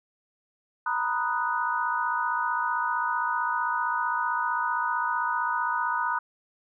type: chord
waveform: sine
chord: B major seventh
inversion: third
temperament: equal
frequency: 932.3 / 987.8 / 1244.5 / 1480 Hz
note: A#5 / B5 / D#6 / F#6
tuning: 0 / 0 / 0 / 0 cents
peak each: -30 dBFS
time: 0.86-6.19 s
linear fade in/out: 5 ms
effects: none